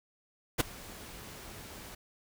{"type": "noise with ADSR envelope", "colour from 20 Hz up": "pink", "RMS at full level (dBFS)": -25, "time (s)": [0.58, 1.95], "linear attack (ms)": 24, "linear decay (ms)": 12, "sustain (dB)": -22, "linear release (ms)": 6, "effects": []}